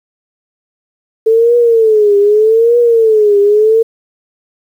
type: tone with vibrato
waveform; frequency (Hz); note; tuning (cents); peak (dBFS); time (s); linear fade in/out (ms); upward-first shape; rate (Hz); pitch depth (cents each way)
sine; 440; A4; 0; -5; 1.26-3.83; 10; triangle; 0.82; 160
effects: 7-bit